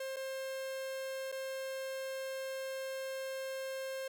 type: tone with dropouts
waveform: 45% pulse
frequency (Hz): 531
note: C5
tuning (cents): +25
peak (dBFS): -38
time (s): 0-4.08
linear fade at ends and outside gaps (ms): 5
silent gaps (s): 0.162-0.166 / 1.318-1.323
effects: none